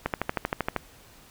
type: click train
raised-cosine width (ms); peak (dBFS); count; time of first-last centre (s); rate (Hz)
0.5; -10; 10; 0.06-0.763; 12.8
effects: pink hiss -53 dBFS RMS until 1.3 s